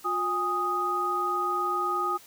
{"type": "tone cluster", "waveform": "sine", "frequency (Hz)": [357.9, 817, 1245], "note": ["F4", "G#5", "D#6"], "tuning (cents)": [42, -29, 1], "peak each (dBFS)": [-33, -33, -26], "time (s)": [0.04, 2.18], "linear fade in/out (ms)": 20, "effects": ["white hiss -52 dBFS RMS until 2.26 s"]}